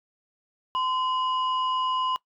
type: tone pair together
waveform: sine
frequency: 1026 / 2902 Hz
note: C6 / F#7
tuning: -34 / -34 cents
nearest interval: octave + tritone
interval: 1800 cents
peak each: -23 / -32 dBFS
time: 0.75-2.16 s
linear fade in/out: 0 ms
effects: noise-tail reverb RT60 0.1 s tail -21 dB re dry + tanh soft clip ceiling -19 dBFS